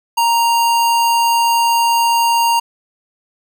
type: tone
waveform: square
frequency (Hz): 932.3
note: A#5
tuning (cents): 0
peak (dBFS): -12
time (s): 0.17-2.6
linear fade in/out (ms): 10
effects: none